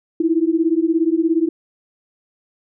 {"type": "beating tone pair", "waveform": "sine", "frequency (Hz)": [319.1, 336.1], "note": ["D#4", "E4"], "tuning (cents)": [44, 34], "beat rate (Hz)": 17, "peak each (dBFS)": [-17, -17], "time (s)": [0.2, 1.49], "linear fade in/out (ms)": 5, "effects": []}